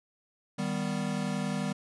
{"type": "chord", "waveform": "square", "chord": "Eb augmented", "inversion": "none", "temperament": "equal", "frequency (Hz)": [155.56, 196, 246.9], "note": ["Eb3", "G3", "B3"], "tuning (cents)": [0, 0, 0], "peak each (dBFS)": [-36, -33, -36], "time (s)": [0.58, 1.73], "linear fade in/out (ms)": 10, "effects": ["resampled to 24000 Hz"]}